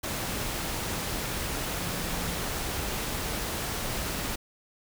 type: tone in noise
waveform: sine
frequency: 174.61 Hz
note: F3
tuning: in tune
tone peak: -39 dBFS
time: 1.81-2.43 s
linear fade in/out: 10 ms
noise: pink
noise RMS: -32 dBFS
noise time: 0.03-4.36 s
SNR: -10 dB
effects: none